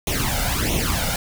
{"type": "noise with flanger", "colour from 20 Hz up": "pink", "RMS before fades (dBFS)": -22, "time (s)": [0.07, 1.16], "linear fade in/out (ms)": 2, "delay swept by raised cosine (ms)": [0.31, 1.41], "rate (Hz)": 1.5, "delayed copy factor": 0.8, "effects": []}